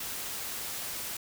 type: noise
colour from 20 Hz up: white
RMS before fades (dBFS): -37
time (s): 0-1.17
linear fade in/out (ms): 5
effects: none